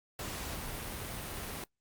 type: noise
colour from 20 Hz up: pink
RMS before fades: -40 dBFS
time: 0.19-1.64 s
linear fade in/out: 2 ms
effects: noise-tail reverb RT60 0.1 s tail -19 dB re dry + Opus 48 kbps